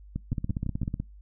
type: two click trains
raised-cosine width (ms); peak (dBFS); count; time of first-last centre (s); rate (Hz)
5; -18 / -17; 6 / 11; 0.16-1 / 0.32-0.941; 5.95 / 16.1
effects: noise-tail reverb RT60 0.2 s tail -23 dB re dry + added 50 Hz sine -46 dBFS peak until 1.21 s